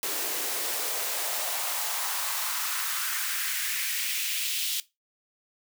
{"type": "noise with high-pass filter sweep", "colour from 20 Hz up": "white", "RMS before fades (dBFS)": -30, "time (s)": [0.03, 4.8], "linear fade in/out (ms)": 0, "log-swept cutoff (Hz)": [330, 3200], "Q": 2.1, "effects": ["noise-tail reverb RT60 0.2 s tail -17 dB re dry"]}